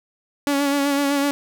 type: tone with vibrato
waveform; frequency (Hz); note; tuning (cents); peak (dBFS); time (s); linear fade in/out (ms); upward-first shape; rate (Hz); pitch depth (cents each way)
sawtooth; 282.3; C#4; +32; -14; 0.47-1.31; 0; sine; 7.9; 32
effects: none